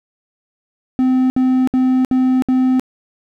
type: tone bursts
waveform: triangle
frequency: 257.4 Hz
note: C4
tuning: 28 cents flat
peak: -9 dBFS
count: 5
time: 0.99-2.796 s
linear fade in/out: 0 ms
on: 310 ms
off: 64 ms
effects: none